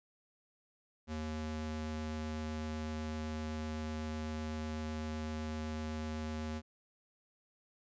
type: ring-modulated tone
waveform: square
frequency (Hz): 155.56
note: D#3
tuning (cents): 0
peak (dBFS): -35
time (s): 1.07-6.62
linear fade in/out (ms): 50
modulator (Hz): 75.8
effects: resampled to 16000 Hz